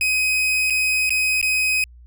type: tone with dropouts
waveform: 40% pulse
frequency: 2519 Hz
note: D#7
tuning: 21 cents sharp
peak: -16 dBFS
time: 0.01-1.84 s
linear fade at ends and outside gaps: 1 ms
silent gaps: 0.7-0.705 / 1.094-1.105 / 1.414-1.427 s
effects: added 60 Hz sine -42 dBFS peak until 2.06 s